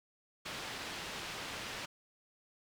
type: low-pass noise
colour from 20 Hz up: white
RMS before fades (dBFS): -43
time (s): 0.45-1.86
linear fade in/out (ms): 10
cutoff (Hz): 3700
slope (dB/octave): 12
effects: none